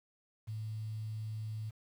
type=tone with quantisation; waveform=sine; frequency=108.9 Hz; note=A2; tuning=17 cents flat; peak=-37 dBFS; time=0.47-1.71 s; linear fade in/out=20 ms; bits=10; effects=none